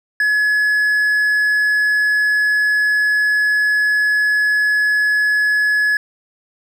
triangle tone, 1697 Hz, G#6, 37 cents sharp, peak -11 dBFS, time 0.2-5.97 s, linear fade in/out 2 ms, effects none

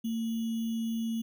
sine tone with sample-and-hold, 226.7 Hz, A#3, 48 cents flat, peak -29 dBFS, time 0.04-1.22 s, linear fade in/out 10 ms, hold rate 3150 Hz, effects none

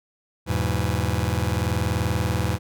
sawtooth chord, E major, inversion none, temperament just, 82.41 / 103.01 / 123.61 Hz, E2 / G#2 / B2, 0 / -14 / +2 cents, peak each -21 / -21 / -23 dBFS, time 0.46-2.59 s, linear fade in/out 50 ms, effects none

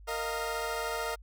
20% pulse chord, Bb suspended fourth, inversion none, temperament equal with one note detuned, 461.1 / 622.3 / 698.5 Hz, Bb4 / Eb5 / F5, -19 / 0 / 0 cents, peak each -30 / -32 / -33 dBFS, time 0.07-1.16 s, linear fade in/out 20 ms, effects added 50 Hz sine -48 dBFS peak until 1.22 s

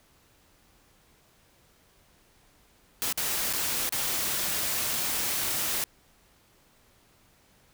white noise with dropouts, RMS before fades -29 dBFS, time 3.02-5.84 s, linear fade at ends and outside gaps 0 ms, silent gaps 3.126-3.175 / 3.528-3.535 / 3.892-3.924 s, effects pink hiss -62 dBFS RMS until 7.73 s

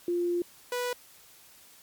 sine / sawtooth tone pair in turn, 349.2 / 491.4 Hz, F4 / B4, 0 / -9 cents, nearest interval tritone, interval 591 cents, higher second, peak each -25 dBFS, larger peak neither, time 0.08-0.42 / 0.72-0.93 s, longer first, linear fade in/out 2 ms, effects white hiss -55 dBFS RMS until 1.82 s + MP3 96 kbps

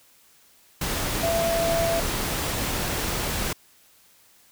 sine tone in noise, 669 Hz, E5, 25 cents sharp, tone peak -22 dBFS, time 1.23-2 s, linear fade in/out 5 ms, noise pink, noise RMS -27 dBFS, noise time 0.81-3.53 s, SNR +2 dB, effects white hiss -57 dBFS RMS until 4.51 s

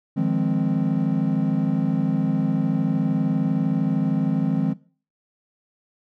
triangle chord, F minor seventh, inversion third, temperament equal with one note detuned, 154.94 / 174.61 / 207.7 / 261.6 Hz, Eb3 / F3 / Ab3 / C4, -7 / 0 / 0 / 0 cents, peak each -22 dBFS, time 0.16-4.74 s, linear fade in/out 20 ms, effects noise-tail reverb RT60 0.4 s tail -20 dB re dry + tanh soft clip ceiling -9 dBFS

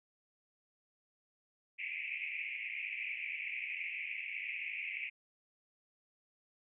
white band-pass noise, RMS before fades -41 dBFS, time 1.78-5.1 s, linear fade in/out 20 ms, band 2100 to 2600 Hz, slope 96 dB/octave, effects none

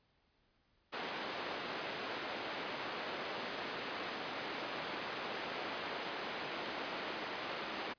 pink band-pass noise, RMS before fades -42 dBFS, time 0.92-7.94 s, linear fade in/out 20 ms, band 350 to 3700 Hz, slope 12 dB/octave, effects pink hiss -75 dBFS RMS until 7.98 s + resampled to 11025 Hz

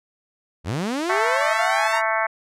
sawtooth linear sweep, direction up, 68 to 960 Hz, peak -19 dBFS, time 0.64-2.02 s, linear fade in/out 50 ms
harmonic tone, 221.1 Hz, A3, 9 cents sharp, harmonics 3 / 4 / 5 / 6 / 7 / 8 / 9 / 10, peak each -25 / -26 / -27 / -28 / -28 / -29 / -30 / -30 dBFS, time 1.09-2.27 s, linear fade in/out 10 ms
effects low-pass 9000 Hz 12 dB/octave

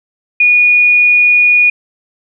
sine tone, 2452 Hz, D#7, 26 cents flat, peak -5 dBFS, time 0.4-1.7 s, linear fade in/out 5 ms, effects none

